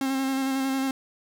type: tone with vibrato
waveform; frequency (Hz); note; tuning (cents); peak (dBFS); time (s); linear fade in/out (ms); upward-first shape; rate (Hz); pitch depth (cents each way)
45% pulse; 267.4; C4; +38; -24; 0.01-0.91; 2; square; 11; 17
effects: none